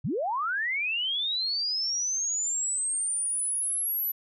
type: linear sweep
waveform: sine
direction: up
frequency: 94 to 12000 Hz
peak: -26 dBFS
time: 0.04-4.12 s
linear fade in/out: 10 ms
effects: none